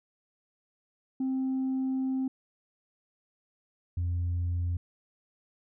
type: tone pair in turn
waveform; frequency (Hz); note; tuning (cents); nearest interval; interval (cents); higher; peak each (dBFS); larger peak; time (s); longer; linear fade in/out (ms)
sine; 262.8 / 87.27; C4 / F2; +8 / -1; octave + perfect fifth; 1909; first; -25; neither; 1.2-2.28 / 3.97-4.77; first; 5
effects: tanh soft clip ceiling -25 dBFS